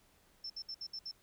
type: tone bursts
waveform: sine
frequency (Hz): 5340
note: E8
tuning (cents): +22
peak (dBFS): -40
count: 6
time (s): 0.44-1.114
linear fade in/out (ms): 5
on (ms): 59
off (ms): 64
effects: pink hiss -68 dBFS RMS until 1.22 s